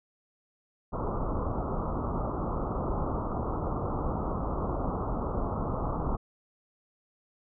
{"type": "low-pass noise", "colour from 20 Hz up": "pink", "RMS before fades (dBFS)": -31, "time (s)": [0.92, 6.17], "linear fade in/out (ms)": 20, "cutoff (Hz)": 1300, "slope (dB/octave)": 96, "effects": []}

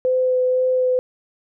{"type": "tone with vibrato", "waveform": "sine", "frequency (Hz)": 509, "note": "C5", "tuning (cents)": -48, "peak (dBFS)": -15, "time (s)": [0.05, 0.99], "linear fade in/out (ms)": 0, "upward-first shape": "sine", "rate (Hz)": 2, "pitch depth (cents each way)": 10, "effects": []}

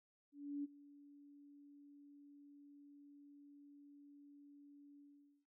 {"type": "tone with ADSR envelope", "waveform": "sine", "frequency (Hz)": 286.6, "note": "D4", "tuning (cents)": -42, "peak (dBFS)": -39, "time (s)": [0.32, 5.46], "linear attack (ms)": 320, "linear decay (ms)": 24, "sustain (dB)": -20, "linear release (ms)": 470, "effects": []}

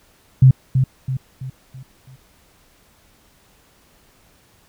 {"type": "tone with echo", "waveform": "sine", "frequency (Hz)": 130.81, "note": "C3", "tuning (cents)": 0, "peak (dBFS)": -5, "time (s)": [0.42, 0.51], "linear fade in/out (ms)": 5, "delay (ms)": 330, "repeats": 5, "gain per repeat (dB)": -7, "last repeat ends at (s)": 2.16, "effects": ["pink hiss -55 dBFS RMS until 4.68 s"]}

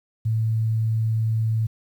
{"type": "tone", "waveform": "sine", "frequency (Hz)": 111.4, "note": "A2", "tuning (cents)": 22, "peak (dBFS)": -19, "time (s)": [0.25, 1.67], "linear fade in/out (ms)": 10, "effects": ["9-bit"]}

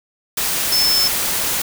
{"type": "tone in noise", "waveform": "sine", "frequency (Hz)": 5274, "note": "E8", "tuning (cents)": 0, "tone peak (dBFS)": -14, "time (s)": [0.72, 1.08], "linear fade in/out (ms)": 5, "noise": "white", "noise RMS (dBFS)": -20, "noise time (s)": [0.37, 1.62], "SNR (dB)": 3, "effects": []}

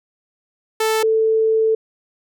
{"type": "tone pair in turn", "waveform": ["sawtooth", "sine"], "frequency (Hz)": [440, 442.5], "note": ["A4", "A4"], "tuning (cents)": [0, 10], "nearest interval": "unison", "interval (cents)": 10, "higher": "second", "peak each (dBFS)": [-12, -13], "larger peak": "first", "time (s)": [[0.8, 1.03], [1.03, 1.75]], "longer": "second", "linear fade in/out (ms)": 5, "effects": []}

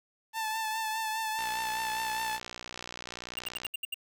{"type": "tone with vibrato", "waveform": "sawtooth", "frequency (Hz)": 880, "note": "A5", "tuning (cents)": 0, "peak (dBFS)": -27, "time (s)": [0.33, 2.4], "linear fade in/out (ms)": 50, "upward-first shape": "triangle", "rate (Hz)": 4.9, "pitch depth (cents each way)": 36}
{"type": "click train", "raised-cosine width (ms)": 0.2, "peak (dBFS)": -22, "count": 139, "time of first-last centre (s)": [1.39, 3.667], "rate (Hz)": 60.6}
{"type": "tone bursts", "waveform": "square", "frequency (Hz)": 2800, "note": "F7", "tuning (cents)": 4, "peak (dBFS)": -32, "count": 7, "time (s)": [3.37, 3.943], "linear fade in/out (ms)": 5, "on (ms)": 21, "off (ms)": 71}
{"effects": ["10-bit"]}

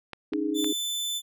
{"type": "clicks", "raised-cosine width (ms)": 0.3, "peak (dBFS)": -20, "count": 3, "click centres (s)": [0.133, 0.335, 0.644]}
{"type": "chord", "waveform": "sine", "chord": "C# suspended second", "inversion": "none", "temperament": "equal with one note detuned", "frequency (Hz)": [282.4, 311.1, 415.3], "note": ["C#4", "D#4", "G#4"], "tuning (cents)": [32, 0, 0], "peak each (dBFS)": [-31, -27, -32], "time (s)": [0.32, 0.73], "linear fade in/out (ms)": 5}
{"type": "tone", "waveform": "sawtooth", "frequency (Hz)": 3520, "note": "A7", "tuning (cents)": 0, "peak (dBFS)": -25, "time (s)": [0.54, 1.22], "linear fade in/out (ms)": 50}
{"effects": []}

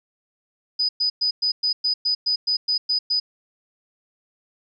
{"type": "tone bursts", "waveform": "sine", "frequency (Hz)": 4978, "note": "D#8", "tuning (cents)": 0, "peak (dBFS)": -18, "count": 12, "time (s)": [0.79, 3.2], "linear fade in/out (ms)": 10, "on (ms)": 100, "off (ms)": 110, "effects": []}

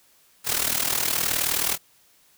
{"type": "noise with amplitude modulation", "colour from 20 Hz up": "white", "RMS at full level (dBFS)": -21, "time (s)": [0.44, 1.78], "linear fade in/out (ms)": 50, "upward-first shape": "sine", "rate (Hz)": 39.2, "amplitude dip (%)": 75, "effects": ["white hiss -59 dBFS RMS until 2.37 s"]}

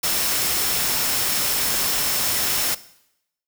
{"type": "tone in noise", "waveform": "sine", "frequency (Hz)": 5340, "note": "E8", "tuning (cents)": 22, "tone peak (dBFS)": -29, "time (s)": [0.03, 2.75], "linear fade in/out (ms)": 10, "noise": "white", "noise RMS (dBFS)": -22, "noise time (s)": [0.03, 2.75], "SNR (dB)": -10, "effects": ["noise-tail reverb RT60 0.8 s tail -18 dB re dry"]}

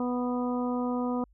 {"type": "harmonic tone", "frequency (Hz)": 246.9, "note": "B3", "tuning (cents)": 0, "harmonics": [1, 2, 3, 4, 5], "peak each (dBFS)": [-28, -34, -38, -38, -41], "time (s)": [0, 1.24], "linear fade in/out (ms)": 2, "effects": ["added 50 Hz sine -58 dBFS peak until 1.33 s"]}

